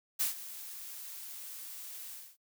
blue noise with ADSR envelope, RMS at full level -29 dBFS, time 0.19-2.37 s, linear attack 19 ms, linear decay 130 ms, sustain -16 dB, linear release 250 ms, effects noise-tail reverb RT60 0.1 s tail -25 dB re dry

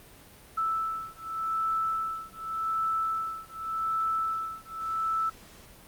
sine beating tone pair, 1317 / 1317.86 Hz, E6 / E6, -2 / -1 cents, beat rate 0.86 Hz, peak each -31 dBFS, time 0.57-5.3 s, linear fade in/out 10 ms, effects pink hiss -52 dBFS RMS until 5.87 s + Opus 32 kbps

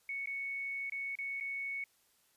sine tone with dropouts, 2217 Hz, C#7, in tune, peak -36 dBFS, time 0.09-1.84 s, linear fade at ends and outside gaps 2 ms, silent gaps 0.259-0.272 / 0.898-0.921 / 1.154-1.187 / 1.401-1.408 s, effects white hiss -71 dBFS RMS until 2.36 s + resampled to 32000 Hz

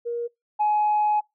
sine tone pair in turn, 472.9 / 842.6 Hz, A#4 / G#5, +25 / +25 cents, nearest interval minor seventh, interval 1000 cents, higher second, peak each -25 / -17 dBFS, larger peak second, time 0.05-0.28 / 0.59-1.21 s, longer second, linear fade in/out 20 ms, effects noise-tail reverb RT60 0.2 s tail -26 dB re dry + tanh soft clip ceiling -15 dBFS

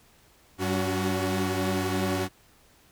sawtooth tone cluster, 96.4 / 189.7 / 283.4 / 368.1 Hz, G2 / F#3 / C#4 / F#4, -28 / +43 / +38 / -9 cents, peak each -27 dBFS, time 0.58-2.29 s, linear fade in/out 50 ms, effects pink hiss -59 dBFS RMS until 2.91 s

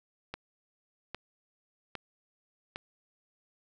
click train, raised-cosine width 0.3 ms, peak -21 dBFS, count 4, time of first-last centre 0.34-2.759 s, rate 1.24 Hz, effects none

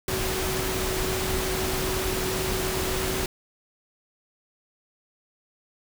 sine tone in noise, 375.4 Hz, F#4, 25 cents sharp, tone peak -30 dBFS, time 0.08-3.26 s, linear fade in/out 2 ms, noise pink, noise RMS -28 dBFS, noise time 0.08-3.26 s, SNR -5 dB, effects none

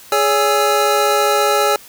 square tone cluster, 416.4 / 566 / 826 / 1324 Hz, G#4 / C#5 / G#5 / E6, +5 / +36 / -10 / +7 cents, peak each -19 dBFS, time 0.12-1.76 s, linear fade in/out 2 ms, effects white hiss -41 dBFS RMS until 1.88 s

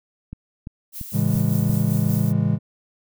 click train, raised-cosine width 5 ms, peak -20 dBFS, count 5, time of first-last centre 0.33-1.695 s, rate 2.93 Hz
violet noise with tremolo, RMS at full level -33 dBFS, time 0.92-2.33 s, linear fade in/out 50 ms, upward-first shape sine, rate 5.1 Hz, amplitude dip 40%
triangle chord, A major seventh, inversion none, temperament just, 110 / 137.5 / 165 / 206.2 Hz, A2 / C#3 / E3 / G#3, 0 / -14 / +2 / -12 cents, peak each -21 dBFS, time 1.12-2.59 s, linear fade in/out 50 ms
effects none

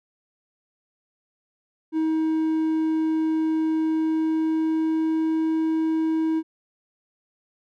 triangle tone with pitch glide, 317.4 to 319.8 Hz, D#4 to D#4, +35 to +48 cents, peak -18 dBFS, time 1.92-6.43 s, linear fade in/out 50 ms, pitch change +13 cents, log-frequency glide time 3.81-5.56 s, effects none

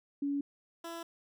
sine / 15% pulse tone pair in turn, 283.1 / 335 Hz, C#4 / E4, +37 / +28 cents, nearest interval minor third, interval 291 cents, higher second, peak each -30 / -34 dBFS, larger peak first, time 0.22-0.41 / 0.84-1.03 s, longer neither, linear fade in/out 5 ms, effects none

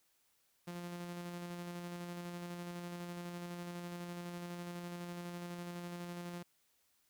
sawtooth tone with tremolo, 174.61 Hz, F3, in tune, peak -38 dBFS, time 0.67-6.43 s, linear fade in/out 10 ms, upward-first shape square, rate 12 Hz, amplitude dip 25%, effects white hiss -75 dBFS RMS until 7.09 s

